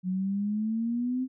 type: exponential sweep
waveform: sine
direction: up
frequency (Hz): 181.3 to 261.6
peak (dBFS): -26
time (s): 0.03-1.28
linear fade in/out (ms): 50
effects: none